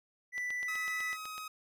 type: tone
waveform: triangle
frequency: 1979 Hz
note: B6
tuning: 3 cents sharp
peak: -32 dBFS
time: 0.32-1.17 s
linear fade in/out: 50 ms
type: click train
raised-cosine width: 0.2 ms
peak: -29 dBFS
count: 9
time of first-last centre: 0.38-1.38 s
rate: 8 Hz
type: tone with pitch glide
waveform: sawtooth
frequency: 1276 to 1263.5 Hz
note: D#6 to D#6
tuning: +43 to +26 cents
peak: -37 dBFS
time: 0.68-1.48 s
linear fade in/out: 5 ms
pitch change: -17 cents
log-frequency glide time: 1.02-1.3 s
effects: none